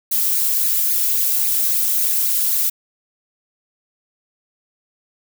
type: noise with flanger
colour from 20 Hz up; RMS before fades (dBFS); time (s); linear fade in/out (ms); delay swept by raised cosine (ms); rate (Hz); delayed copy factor
violet; -18; 0.11-2.7; 10; 0.45 to 3.05; 3.7; +0.7
effects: none